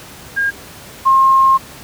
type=tone pair in turn; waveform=sine; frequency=1618 / 1068.1 Hz; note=G#6 / C6; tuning=-46 / +35 cents; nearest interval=perfect fifth; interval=719 cents; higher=first; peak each=-13 / -7 dBFS; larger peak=second; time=0.36-0.51 / 1.05-1.58 s; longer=second; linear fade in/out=20 ms; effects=pink hiss -36 dBFS RMS until 1.83 s + high-pass 60 Hz 12 dB/octave